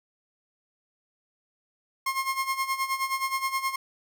30% pulse tone with tremolo, 1070 Hz, C6, 38 cents sharp, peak -21 dBFS, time 2.06-3.76 s, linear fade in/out 5 ms, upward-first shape sine, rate 9.5 Hz, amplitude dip 75%, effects none

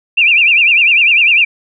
sine tone with vibrato, 2564 Hz, E7, 49 cents flat, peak -6 dBFS, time 0.17-1.45 s, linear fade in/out 10 ms, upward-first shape sine, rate 10 Hz, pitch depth 160 cents each way, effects none

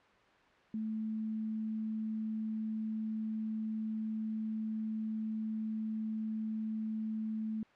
sine tone, 218.6 Hz, A3, 11 cents flat, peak -34 dBFS, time 0.74-7.63 s, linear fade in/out 2 ms, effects white hiss -63 dBFS RMS until 7.75 s + low-pass 2000 Hz 12 dB/octave

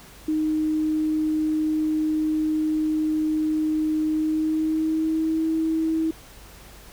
sine tone with pitch glide, 310.2 to 320.8 Hz, D#4 to E4, -5 to -47 cents, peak -20 dBFS, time 0.28-6.11 s, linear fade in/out 5 ms, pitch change +58 cents, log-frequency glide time 4.08-5.48 s, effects added 50 Hz sine -48 dBFS peak until 6.92 s + pink hiss -47 dBFS RMS until 6.92 s

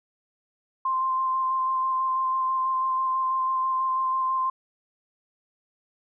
sine tone with vibrato, 1046.5 Hz, C6, in tune, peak -22 dBFS, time 0.85-4.5 s, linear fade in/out 5 ms, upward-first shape square, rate 6.1 Hz, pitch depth 10 cents each way, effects none

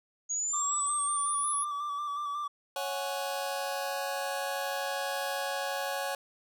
sine exponential sweep, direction up, 6645 to 10548 Hz, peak -29 dBFS, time 0.29-1.65 s, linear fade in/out 20 ms
triangle tone with vibrato, 1164 Hz, D6, 16 cents flat, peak -30 dBFS, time 0.53-2.48 s, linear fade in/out 10 ms, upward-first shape square, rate 5.5 Hz, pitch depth 29 cents each way
sawtooth chord, C# suspended fourth, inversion none, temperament just, 554.4 / 739.2 / 831.5 Hz, C#5 / F#5 / G#5, 0 / -2 / +2 cents, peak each -31 / -33 / -33 dBFS, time 2.76-6.15 s, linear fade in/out 2 ms
effects none

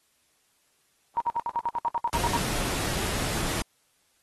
sine tone bursts, 942 Hz, A#5, 18 cents sharp, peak -23 dBFS, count 13, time 1.17-2.367 s, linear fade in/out 0 ms, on 33 ms, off 64 ms
pink noise, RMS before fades -30 dBFS, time 2.13-3.62 s, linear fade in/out 0 ms
effects white hiss -68 dBFS RMS until 4.22 s + AAC 32 kbps

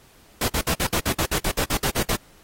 pink noise bursts, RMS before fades -23 dBFS, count 14, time 0.41-2.16 s, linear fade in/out 5 ms, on 73 ms, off 56 ms, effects pink hiss -54 dBFS RMS until 2.43 s + AAC 48 kbps

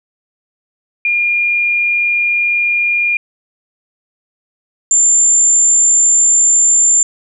sine tone pair in turn, 2414 / 7234 Hz, D7 / A8, +47 / +47 cents, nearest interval octave + perfect fifth, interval 1900 cents, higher second, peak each -11 / -7 dBFS, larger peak second, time 1.05-3.17 / 4.91-7.03 s, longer neither, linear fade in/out 2 ms, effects none

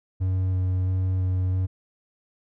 triangle tone with vibrato, 92.8 Hz, F#2, 6 cents sharp, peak -19 dBFS, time 0.2-1.67 s, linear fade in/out 20 ms, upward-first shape square, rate 1.5 Hz, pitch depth 9 cents each way, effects none

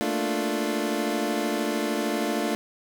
25% pulse chord, Bb major seventh, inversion third, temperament equal, 220 / 233.1 / 293.7 / 349.2 Hz, A3 / Bb3 / D4 / F4, 0 / 0 / 0 / 0 cents, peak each -26 / -30 / -25 / -27 dBFS, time 0.01-2.55 s, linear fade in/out 0 ms, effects none

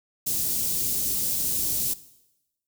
white band-stop noise, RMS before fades -26 dBFS, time 0.26-1.94 s, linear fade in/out 10 ms, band 310 to 6100 Hz, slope 12 dB/octave, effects noise-tail reverb RT60 0.9 s tail -17 dB re dry

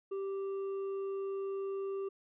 sine tone with hard clipping, 391 Hz, G4, 4 cents flat, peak -36 dBFS, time 0.11-2.09 s, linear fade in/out 10 ms, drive 4 dB, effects resampled to 8000 Hz

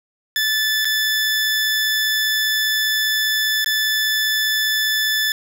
20% pulse tone with dropouts, 1745 Hz, A6, 15 cents flat, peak -12 dBFS, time 0.36-5.32 s, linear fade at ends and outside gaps 1 ms, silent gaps 0.847-0.853 / 3.645-3.66 s, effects none

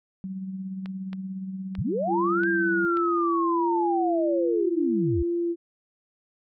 sine tone with tremolo, 190 Hz, F#3, 46 cents sharp, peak -29 dBFS, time 0.24-2.85 s, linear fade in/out 0 ms, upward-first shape sine, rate 17 Hz, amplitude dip 40%
clicks, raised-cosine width 0.3 ms, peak -25 dBFS, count 5, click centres 0.859 / 1.131 / 1.752 / 2.435 / 2.971 s
sine linear two-way sweep, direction up then down, 58.27 to 1616 to 58.27 Hz, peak -24 dBFS, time 1.78-5.23 s, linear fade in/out 10 ms, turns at 2.48 s
sine tone with vibrato, 340 Hz, F4, 46 cents flat, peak -23 dBFS, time 2.07-5.56 s, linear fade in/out 50 ms, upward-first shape sine, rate 1.3 Hz, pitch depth 21 cents each way
effects none

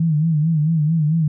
sine tone with vibrato, 157.2 Hz, D#3, 18 cents sharp, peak -14 dBFS, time 0-1.28 s, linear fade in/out 5 ms, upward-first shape sine, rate 4.5 Hz, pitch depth 100 cents each way, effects none

